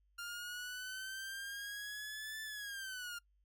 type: linear two-way sweep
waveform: sawtooth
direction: up then down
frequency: 1396.9 to 1760 to 1396.9 Hz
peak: -39 dBFS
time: 0.18-3.19 s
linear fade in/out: 10 ms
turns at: 2.42 s
effects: noise-tail reverb RT60 0.1 s tail -23 dB re dry + added 50 Hz sine -70 dBFS peak until 3.44 s